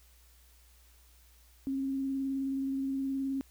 sine tone with vibrato, 270 Hz, C#4, 45 cents flat, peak -30 dBFS, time 1.67-3.41 s, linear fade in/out 0 ms, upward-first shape square, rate 19 Hz, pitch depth 13 cents each way, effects added 60 Hz sine -59 dBFS peak until 3.5 s + white hiss -64 dBFS RMS until 3.5 s

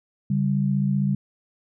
sine tone pair together, 140.51 / 196 Hz, C#3 / G3, +24 / 0 cents, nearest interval tritone, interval 576 cents, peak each -22 dBFS, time 0.3-1.15 s, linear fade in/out 5 ms, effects none

